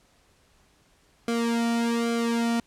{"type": "tone with flanger", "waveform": "sawtooth", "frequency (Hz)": 233.1, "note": "A#3", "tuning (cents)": 0, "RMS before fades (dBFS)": -25, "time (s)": [1.28, 2.6], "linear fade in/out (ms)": 2, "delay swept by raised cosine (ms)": [1.1, 1.89], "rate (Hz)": 1.2, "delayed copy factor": -0.95, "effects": ["pink hiss -62 dBFS RMS until 2.66 s", "low-pass 10000 Hz 12 dB/octave"]}